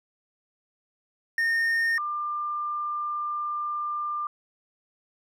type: tone pair in turn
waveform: triangle / sine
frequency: 1833 / 1194.4 Hz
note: A#6 / D6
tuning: -30 / +29 cents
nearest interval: perfect fifth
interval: 741 cents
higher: first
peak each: -20 / -27 dBFS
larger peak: first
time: 1.38-1.98 / 1.98-4.27 s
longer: second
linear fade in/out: 2 ms
effects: none